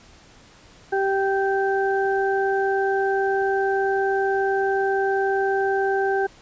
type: harmonic tone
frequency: 390.1 Hz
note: G4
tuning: 8 cents flat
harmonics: 1 / 2 / 4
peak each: -21 / -24 / -27 dBFS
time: 0.92-6.27 s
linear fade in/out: 10 ms
effects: pink hiss -50 dBFS RMS until 6.41 s + resampled to 16000 Hz